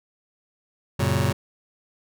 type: chord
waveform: sawtooth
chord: F# major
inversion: none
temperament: just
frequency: 92.5 / 115.62 / 138.75 Hz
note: F#2 / A#2 / C#3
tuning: 0 / -14 / +2 cents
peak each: -20 dBFS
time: 0.99-1.33 s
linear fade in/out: 10 ms
effects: none